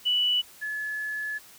sine tone pair in turn, 2960 / 1712.9 Hz, F#7 / A6, 0 / -47 cents, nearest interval major sixth, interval 947 cents, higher first, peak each -21 / -29 dBFS, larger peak first, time 0.05-0.42 / 0.61-1.39 s, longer second, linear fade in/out 20 ms, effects white hiss -51 dBFS RMS until 1.58 s

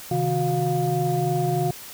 sine tone cluster, 133.2 / 156.4 / 364 / 705 Hz, C3 / D#3 / F#4 / F5, +31 / +9 / -28 / +16 cents, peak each -25 dBFS, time 0.11-1.71 s, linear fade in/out 5 ms, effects tanh soft clip ceiling -12 dBFS + white hiss -40 dBFS RMS until 1.93 s

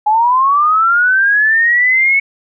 sine linear sweep, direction up, 830.6 to 2217 Hz, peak -8 dBFS, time 0.06-2.2 s, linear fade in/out 10 ms, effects none

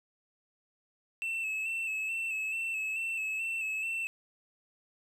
triangle tone with vibrato, 2637 Hz, E7, in tune, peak -30 dBFS, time 1.22-4.07 s, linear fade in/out 0 ms, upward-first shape square, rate 2.3 Hz, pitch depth 32 cents each way, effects none

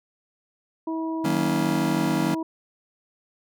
harmonic tone, 323.1 Hz, E4, 35 cents flat, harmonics 1 / 2 / 3, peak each -26 / -37 / -34 dBFS, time 0.87-2.43 s, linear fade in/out 5 ms
square chord, D# minor seventh, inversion none, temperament just, 155.56 / 186.68 / 233.3 / 280 Hz, D#3 / F#3 / A#3 / C#4, 0 / +16 / +2 / +18 cents, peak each -29 dBFS, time 1.24-2.35 s, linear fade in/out 10 ms
effects none

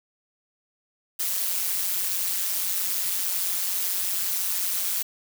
blue noise with amplitude modulation, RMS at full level -23 dBFS, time 1.19-5.03 s, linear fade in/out 10 ms, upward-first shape sine, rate 186 Hz, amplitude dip 80%, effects none

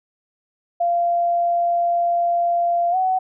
sine tone with pitch glide, 691 to 749.2 Hz, F5 to F#5, -19 to +21 cents, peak -16 dBFS, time 0.8-3.19 s, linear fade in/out 10 ms, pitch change +140 cents, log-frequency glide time 2.91-2.96 s, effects none

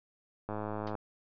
click train, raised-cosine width 1 ms, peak -23 dBFS, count 50, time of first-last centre 0.49-0.952 s, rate 106 Hz
white noise with exponential decay, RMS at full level -38 dBFS, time 0.87-0.94 s, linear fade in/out 1 ms, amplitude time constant 15 ms
effects resampled to 11025 Hz

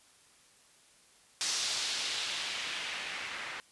blue noise with low-pass filter sweep, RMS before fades -36 dBFS, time 1.41-3.6 s, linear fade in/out 0 ms, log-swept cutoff 5500 to 1900 Hz, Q 1.4, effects white hiss -62 dBFS RMS until 3.71 s + resampled to 24000 Hz

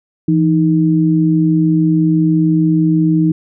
sine tone pair together, 166.36 / 312.5 Hz, E3 / D#4, +16 / +8 cents, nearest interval major seventh, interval 1092 cents, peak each -12 dBFS, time 0.28-3.32 s, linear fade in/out 5 ms, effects none

